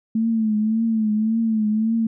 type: tone with vibrato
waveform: sine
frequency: 220 Hz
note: A3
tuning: in tune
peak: -17 dBFS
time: 0.15-2.07 s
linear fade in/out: 5 ms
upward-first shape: triangle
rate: 1.8 Hz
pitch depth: 74 cents each way
effects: none